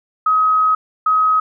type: tone bursts at uneven times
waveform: sine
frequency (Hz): 1268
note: D#6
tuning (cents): +32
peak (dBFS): -11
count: 2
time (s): 0.26-0.75 / 1.06-1.4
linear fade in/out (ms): 5
effects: none